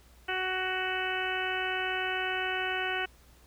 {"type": "harmonic tone", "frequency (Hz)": 372.7, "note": "F#4", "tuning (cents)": 13, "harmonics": [1, 2, 3, 4, 5, 6, 7, 8], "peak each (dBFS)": [-37, -36, -42, -34, -38, -41, -38, -38], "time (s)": [0.28, 3.06], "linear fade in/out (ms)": 10, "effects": ["added 60 Hz sine -57 dBFS peak until 3.46 s", "pink hiss -61 dBFS RMS until 3.46 s"]}